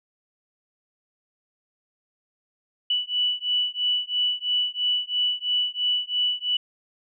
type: beating tone pair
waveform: sine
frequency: 2960 / 2963 Hz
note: F#7 / F#7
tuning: 0 / +2 cents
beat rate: 3 Hz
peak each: -25 dBFS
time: 2.9-6.57 s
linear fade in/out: 5 ms
effects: none